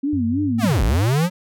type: tone with vibrato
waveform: sine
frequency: 261.6 Hz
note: C4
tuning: in tune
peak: -18 dBFS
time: 0.03-0.66 s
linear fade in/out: 10 ms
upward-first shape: sine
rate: 3.2 Hz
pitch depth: 240 cents each way
type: tone with pitch glide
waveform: sine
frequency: 94.8 to 107.03 Hz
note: F#2 to A2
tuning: +43 to -47 cents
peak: -24 dBFS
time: 0.13-0.96 s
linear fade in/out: 0 ms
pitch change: +210 cents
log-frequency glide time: 0.4-0.55 s
type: linear two-way sweep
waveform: square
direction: down then up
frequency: 270.5 to 43.65 to 187.2 Hz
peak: -16 dBFS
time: 0.58-1.3 s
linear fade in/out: 50 ms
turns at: 0.83 s
effects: none